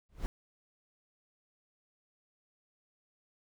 brown noise with exponential growth, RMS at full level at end -30 dBFS, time 0.09-0.26 s, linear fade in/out 0 ms, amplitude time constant 35 ms, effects none

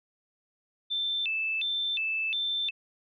sine tone with vibrato, 3058 Hz, G7, 44 cents flat, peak -27 dBFS, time 0.9-2.71 s, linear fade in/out 20 ms, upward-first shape square, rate 1.4 Hz, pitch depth 260 cents each way, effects none

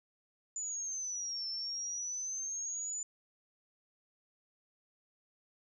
sine exponential two-way sweep, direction down then up, 7040 to 5330 to 7040 Hz, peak -36 dBFS, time 0.56-3.03 s, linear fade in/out 2 ms, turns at 1.48 s, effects none

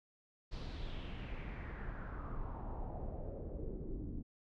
brown noise with low-pass filter sweep, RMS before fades -43 dBFS, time 0.51-4.23 s, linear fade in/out 20 ms, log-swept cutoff 4700 to 280 Hz, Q 3.3, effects none

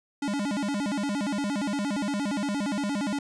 square tone with vibrato, 240 Hz, B3, 49 cents flat, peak -27 dBFS, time 0.22-3.19 s, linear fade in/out 5 ms, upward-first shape square, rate 8.6 Hz, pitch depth 290 cents each way, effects resampled to 22050 Hz

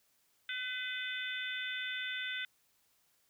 harmonic tone, 505 Hz, B4, 39 cents sharp, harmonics 3 / 4 / 5 / 6 / 7, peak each -40 / -42 / -45 / -47 / -42 dBFS, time 0.49-2.45 s, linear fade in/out 2 ms, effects white hiss -73 dBFS RMS until 3.29 s

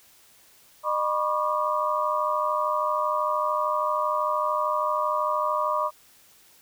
sine tone cluster, 610 / 978 / 1103 / 1196 Hz, D#5 / B5 / C#6 / D6, -34 / -17 / -9 / +31 cents, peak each -28 dBFS, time 0.83-5.91 s, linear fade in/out 50 ms, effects white hiss -56 dBFS RMS until 6.61 s

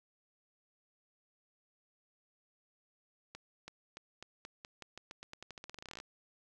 accelerating click train, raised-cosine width 0.2 ms, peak -29 dBFS, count 27, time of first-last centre 3.35-6.001 s, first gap 330 ms, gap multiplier 0.88, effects none

